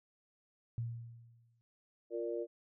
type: tone with exponential decay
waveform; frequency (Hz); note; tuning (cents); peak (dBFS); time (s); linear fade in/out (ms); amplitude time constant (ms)
sine; 116.7; A#2; +2; -33; 0.78-1.61; 0; 180
type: chord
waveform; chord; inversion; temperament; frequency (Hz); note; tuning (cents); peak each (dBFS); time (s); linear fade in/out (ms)
sine; Bb major; second; equal; 349.2 / 466.2 / 587.3; F4 / Bb4 / D5; 0 / 0 / 0; -39 / -39 / -42; 2.1-2.47; 50
effects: none